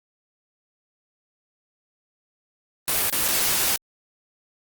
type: noise with dropouts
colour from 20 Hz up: white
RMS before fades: -22 dBFS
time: 2.88-3.76 s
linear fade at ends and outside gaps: 0 ms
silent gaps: 3.099-3.126 / 3.28-3.284 s
effects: Opus 32 kbps